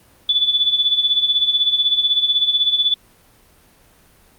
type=tone with tremolo; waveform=sine; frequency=3465 Hz; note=A7; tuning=27 cents flat; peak=-11 dBFS; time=0.29-2.94 s; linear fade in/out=2 ms; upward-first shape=sine; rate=16 Hz; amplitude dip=70%; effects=pink hiss -52 dBFS RMS until 4.38 s + Opus 32 kbps